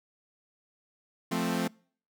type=chord; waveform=sawtooth; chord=F major; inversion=none; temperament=equal; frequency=174.61 / 220 / 261.6 Hz; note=F3 / A3 / C4; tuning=0 / 0 / 0 cents; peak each=-28 dBFS; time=1.31-1.68 s; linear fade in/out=10 ms; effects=noise-tail reverb RT60 0.5 s tail -26 dB re dry